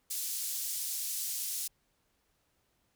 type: band-pass noise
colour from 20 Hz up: white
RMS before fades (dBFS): -36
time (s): 0.1-1.68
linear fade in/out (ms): 10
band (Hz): 5300 to 15000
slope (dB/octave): 12
effects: pink hiss -75 dBFS RMS until 2.95 s